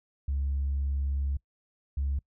sine tone pair in turn, 69.3 / 69.3 Hz, C#2 / C#2, 0 / 0 cents, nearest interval unison, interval 0 cents, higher neither, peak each -25 dBFS, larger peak neither, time 0.28-1.37 / 1.97-2.19 s, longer first, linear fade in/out 5 ms, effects noise-tail reverb RT60 0.1 s tail -25 dB re dry + tanh soft clip ceiling -23 dBFS

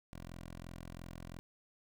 10% pulse tone, 42.91 Hz, F1, 30 cents flat, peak -38 dBFS, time 0.13-1.39 s, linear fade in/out 0 ms, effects none

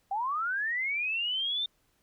sine linear sweep, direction up, 757 to 3622 Hz, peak -28 dBFS, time 0.11-1.66 s, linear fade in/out 5 ms, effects pink hiss -71 dBFS RMS until 2.02 s

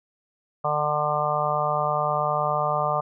harmonic tone, 149.5 Hz, D3, 31 cents sharp, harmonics 1 / 3 / 4 / 5 / 6 / 7 / 8, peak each -32 / -35 / -27 / -27 / -32 / -29 / -27 dBFS, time 0.64-3.01 s, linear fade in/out 10 ms, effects none

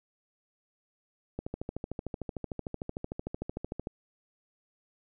click train, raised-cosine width 2 ms, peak -21 dBFS, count 34, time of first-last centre 1.39-3.871 s, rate 13.3 Hz, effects none

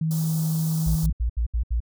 sine tone, 159.5 Hz, D#3, 43 cents sharp, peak -21 dBFS, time 0.01-1.1 s, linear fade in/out 5 ms
white band-stop noise, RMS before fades -36 dBFS, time 0.11-1.06 s, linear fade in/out 0 ms, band 1100 to 4400 Hz, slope 24 dB/octave
sine tone bursts, 58 Hz, A#1, 8 cents flat, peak -20 dBFS, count 6, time 0.86-1.804 s, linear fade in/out 10 ms, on 99 ms, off 70 ms
effects none

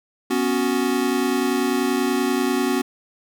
square chord, B suspended second, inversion none, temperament equal, 246.9 / 277.2 / 370 Hz, B3 / C#4 / F#4, 0 / 0 / 0 cents, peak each -24 dBFS, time 0.3-2.82 s, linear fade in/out 10 ms, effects none

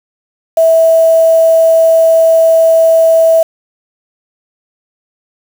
sine tone with quantisation, 653 Hz, E5, 17 cents flat, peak -4 dBFS, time 0.57-3.43 s, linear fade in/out 5 ms, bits 4, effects none

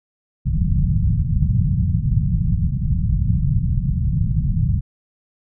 white low-pass noise, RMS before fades -18 dBFS, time 0.45-4.81 s, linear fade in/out 20 ms, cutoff 170 Hz, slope 48 dB/octave, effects none

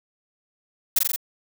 blue noise with echo, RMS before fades -18 dBFS, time 0.96-0.99 s, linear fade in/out 5 ms, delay 43 ms, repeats 4, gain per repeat -2 dB, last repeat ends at 1.162 s, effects none

